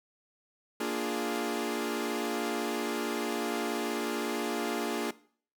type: chord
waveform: sawtooth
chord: Bb dominant seventh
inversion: none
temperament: equal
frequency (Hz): 233.1 / 293.7 / 349.2 / 415.3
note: Bb3 / D4 / F4 / Ab4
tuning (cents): 0 / 0 / 0 / 0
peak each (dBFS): -32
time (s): 0.8-5.11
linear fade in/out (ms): 5
effects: noise-tail reverb RT60 0.5 s tail -19 dB re dry